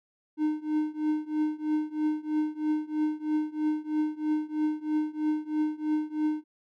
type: tone with tremolo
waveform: triangle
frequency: 306 Hz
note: D#4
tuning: 29 cents flat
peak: -20 dBFS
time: 0.37-6.44 s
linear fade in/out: 50 ms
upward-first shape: triangle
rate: 3.1 Hz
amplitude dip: 95%
effects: none